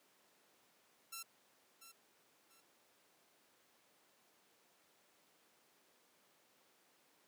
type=tone with echo; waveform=5% pulse; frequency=1348 Hz; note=E6; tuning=38 cents sharp; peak=-34 dBFS; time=1.12-1.23 s; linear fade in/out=10 ms; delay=690 ms; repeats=2; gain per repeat=-11 dB; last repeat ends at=2.61 s; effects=pink hiss -71 dBFS RMS until 7.27 s + high-pass 300 Hz 12 dB/octave